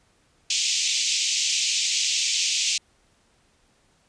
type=band-pass noise; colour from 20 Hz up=white; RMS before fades=-24 dBFS; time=0.5-2.78 s; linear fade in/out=5 ms; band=2400 to 7300 Hz; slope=48 dB/octave; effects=pink hiss -63 dBFS RMS until 4.08 s + resampled to 22050 Hz